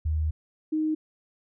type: tone pair in turn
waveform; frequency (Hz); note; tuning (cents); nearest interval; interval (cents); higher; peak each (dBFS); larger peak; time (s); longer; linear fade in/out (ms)
sine; 77.78 / 311.1; D#2 / D#4; 0 / 0; 2 octaves; 2400; second; -23; neither; 0.05-0.31 / 0.72-0.95; first; 10
effects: none